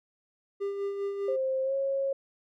triangle tone with tremolo, 399.1 Hz, G4, 31 cents sharp, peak -26 dBFS, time 0.6-1.37 s, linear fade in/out 20 ms, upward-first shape sine, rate 5 Hz, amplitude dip 45%
sine tone with pitch glide, 527 to 545.6 Hz, C5 to C#5, +12 to -28 cents, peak -26 dBFS, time 1.28-2.13 s, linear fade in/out 5 ms, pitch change +60 cents, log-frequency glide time 1.63-1.74 s
effects none

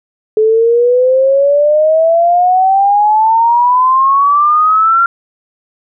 sine exponential sweep, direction up, 429.6 to 1385 Hz, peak -6 dBFS, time 0.37-5.06 s, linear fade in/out 2 ms, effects none

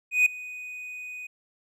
triangle tone with ADSR envelope, 2489 Hz, D#7, in tune, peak -13 dBFS, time 0.11-1.27 s, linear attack 150 ms, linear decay 5 ms, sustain -21 dB, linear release 7 ms, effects none

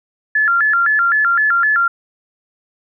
sine tone with vibrato, 1545 Hz, G6, 26 cents flat, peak -11 dBFS, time 0.35-1.88 s, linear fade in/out 5 ms, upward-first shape square, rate 3.9 Hz, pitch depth 190 cents each way, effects none

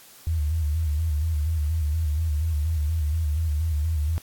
sine tone with vibrato, 77.78 Hz, D#2, in tune, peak -21 dBFS, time 0.27-4.18 s, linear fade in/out 0 ms, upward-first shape square, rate 4.2 Hz, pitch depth 78 cents each way, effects white hiss -49 dBFS RMS until 4.22 s + AAC 64 kbps

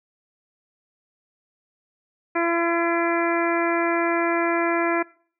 harmonic tone, 338.5 Hz, E4, 46 cents sharp, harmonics 1 / 2 / 3 / 4 / 5 / 6 / 7, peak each -23 / -26 / -28 / -29 / -30 / -31 / -31 dBFS, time 2.35-5.03 s, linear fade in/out 10 ms, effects noise-tail reverb RT60 0.5 s tail -23 dB re dry

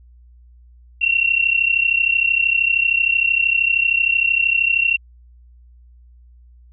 sine tone pair together, 2715 / 2748 Hz, F7 / F7, -50 / -29 cents, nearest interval unison, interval 21 cents, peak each -17 dBFS, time 1.01-4.97 s, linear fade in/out 10 ms, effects added 60 Hz sine -44 dBFS peak until 6.72 s

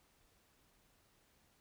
silence, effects pink hiss -72 dBFS RMS until 1.6 s

